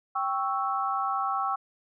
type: chord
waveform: sine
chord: C# diminished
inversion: second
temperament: equal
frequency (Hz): 784 / 1108.7 / 1318.5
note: G5 / C#6 / E6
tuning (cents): 0 / 0 / 0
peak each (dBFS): -30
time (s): 0.15-1.56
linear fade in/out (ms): 10
effects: none